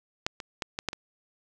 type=clicks; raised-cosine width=0.2 ms; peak=-9 / -20 / -13 / -14 / -10 / -19 dBFS; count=6; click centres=0.265 / 0.402 / 0.622 / 0.789 / 0.887 / 0.931 s; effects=none